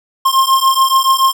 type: beating tone pair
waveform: square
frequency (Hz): 1060 / 1067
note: C6 / C6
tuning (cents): +22 / +34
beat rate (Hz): 7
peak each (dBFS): -13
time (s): 0.25-1.33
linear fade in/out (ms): 10
effects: none